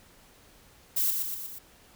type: noise with echo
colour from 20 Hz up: violet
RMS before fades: -26 dBFS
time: 0.96-1.11 s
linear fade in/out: 10 ms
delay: 120 ms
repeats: 4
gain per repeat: -4 dB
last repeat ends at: 1.59 s
effects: pink hiss -57 dBFS RMS until 1.95 s